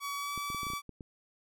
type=tone with pitch glide; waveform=sawtooth; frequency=1134 to 1150.5 Hz; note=C#6 to D6; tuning=+39 to -36 cents; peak=-31 dBFS; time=0-0.82 s; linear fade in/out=50 ms; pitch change=+25 cents; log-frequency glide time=0.15-0.35 s
type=clicks; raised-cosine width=3 ms; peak=-31 dBFS; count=9; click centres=0.377 / 0.502 / 0.547 / 0.632 / 0.668 / 0.702 / 0.735 / 0.893 / 1.008 s
effects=none